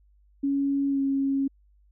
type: tone with pitch glide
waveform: sine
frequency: 278.3 to 273.5 Hz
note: C#4 to C#4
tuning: +7 to -23 cents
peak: -22 dBFS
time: 0.43-1.48 s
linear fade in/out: 10 ms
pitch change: -30 cents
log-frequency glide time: 0.89-1 s
effects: added 50 Hz sine -57 dBFS peak until 1.91 s